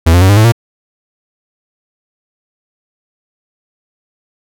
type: tone with pitch steps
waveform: 45% pulse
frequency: 82.41 / 88.32 / 94.66 / 101.46 / 108.74 / 116.55 Hz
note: E2 / F2 / F#2 / G#2 / A2 / A#2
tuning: 0 / +20 / +40 / -40 / -20 / 0 cents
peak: -4 dBFS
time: 0.06-0.522 s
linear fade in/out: 10 ms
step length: 77 ms
effects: none